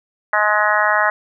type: harmonic tone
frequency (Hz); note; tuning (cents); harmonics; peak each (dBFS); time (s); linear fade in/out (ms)
210.6; G#3; +24; 3 / 4 / 5 / 6 / 7 / 8 / 9; -21 / -21 / -21 / -21 / -21 / -21 / -21; 0.33-1.1; 2
effects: none